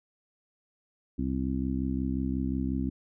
harmonic tone, 65.6 Hz, C2, 5 cents sharp, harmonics 1 / 2 / 3 / 4 / 5, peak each -33 / -37 / -33 / -31 / -39 dBFS, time 1.18-2.9 s, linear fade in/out 10 ms, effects none

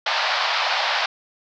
pink band-pass noise, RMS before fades -22 dBFS, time 0.06-1.06 s, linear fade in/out 5 ms, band 630 to 5000 Hz, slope 48 dB/octave, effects none

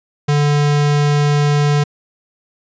square tone, 146.2 Hz, D3, 7 cents flat, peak -12 dBFS, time 0.28-1.84 s, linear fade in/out 10 ms, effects resampled to 16000 Hz

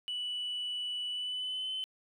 sine tone with pitch glide, 2960 to 3050 Hz, F#7 to G7, 0 to -48 cents, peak -32 dBFS, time 0.08-1.84 s, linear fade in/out 0 ms, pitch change +52 cents, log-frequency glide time 1.1-1.73 s, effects tanh soft clip ceiling -31 dBFS + 12-bit

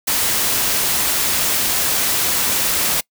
white noise, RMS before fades -18 dBFS, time 0.07-3.01 s, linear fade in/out 10 ms, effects noise-tail reverb RT60 0.1 s tail -25 dB re dry

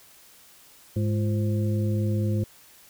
harmonic tone with a mistuned harmonic, 104.8 Hz, G#2, 16 cents sharp, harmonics 1 / 2 / 3 / 5, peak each -23 / -29 / -33 / -37 dBFS, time 0.96-2.44 s, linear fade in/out 5 ms, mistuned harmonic 3, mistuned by +150 cents, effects white hiss -53 dBFS RMS until 2.89 s

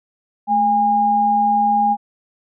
sine tone pair together, 217.3 / 816 Hz, A3 / G#5, -21 / -31 cents, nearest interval octave + major seventh, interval 2290 cents, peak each -23 / -13 dBFS, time 0.47-1.97 s, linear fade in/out 50 ms, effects none

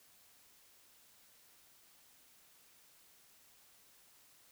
silence, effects white hiss -65 dBFS RMS until 4.51 s

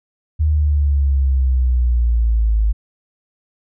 sine exponential sweep, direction down, 77.7 to 52.3 Hz, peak -12 dBFS, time 0.39-2.73 s, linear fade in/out 20 ms, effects none

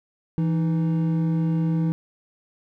triangle tone pair together, 164.8 / 311.1 Hz, E3 / D#4, 0 / 0 cents, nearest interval major seventh, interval 1100 cents, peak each -18 / -27 dBFS, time 0.38-1.92 s, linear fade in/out 0 ms, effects none

